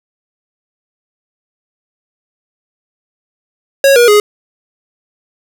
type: tone with pitch steps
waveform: square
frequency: 550 / 478.8 / 416.8 Hz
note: C#5 / A#4 / G#4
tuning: -14 / +46 / +6 cents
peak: -5 dBFS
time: 3.84-4.2 s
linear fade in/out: 2 ms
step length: 120 ms
effects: none